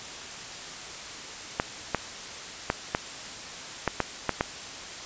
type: clicks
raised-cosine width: 0.5 ms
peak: -8 dBFS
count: 8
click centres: 1.599 / 1.947 / 2.701 / 2.949 / 3.877 / 4.003 / 4.293 / 4.409 s
effects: white hiss -39 dBFS RMS until 5.05 s + resampled to 16000 Hz